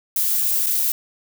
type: noise with dropouts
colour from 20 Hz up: violet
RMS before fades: -20 dBFS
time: 0.16-0.92 s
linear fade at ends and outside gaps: 2 ms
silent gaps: 0.662-0.666 s
effects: none